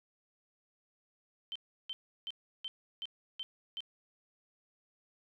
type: tone bursts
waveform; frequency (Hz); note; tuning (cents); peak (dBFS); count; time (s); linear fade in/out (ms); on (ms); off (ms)
sine; 3100; G7; -20; -37; 7; 1.52-3.805; 0; 35; 340
effects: none